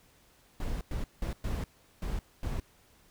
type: noise bursts at uneven times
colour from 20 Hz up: brown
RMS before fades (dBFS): -33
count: 6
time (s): 0.6-0.81 / 0.91-1.04 / 1.22-1.33 / 1.44-1.64 / 2.02-2.19 / 2.43-2.6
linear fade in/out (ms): 2
effects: pink hiss -63 dBFS RMS until 3.1 s